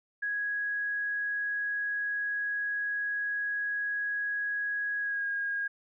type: tone with pitch glide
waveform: sine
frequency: 1661.2 to 1632.7 Hz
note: G#6 to G#6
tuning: 0 to -30 cents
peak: -29 dBFS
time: 0.22-5.68 s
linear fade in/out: 10 ms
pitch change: -30 cents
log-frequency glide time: 5-5.26 s
effects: none